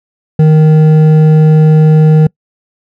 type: tone with hard clipping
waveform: triangle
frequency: 155.56 Hz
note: D#3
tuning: in tune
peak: -4 dBFS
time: 0.39-2.27 s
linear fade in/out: 5 ms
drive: 11 dB
effects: noise-tail reverb RT60 0.1 s tail -26 dB re dry